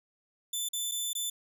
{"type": "tone with dropouts", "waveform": "15% pulse", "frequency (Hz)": 3520, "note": "A7", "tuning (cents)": 0, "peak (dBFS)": -24, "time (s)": [0.53, 1.3], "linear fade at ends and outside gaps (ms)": 5, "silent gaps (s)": [[0.688, 0.732], [0.914, 0.918], [1.132, 1.151]], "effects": []}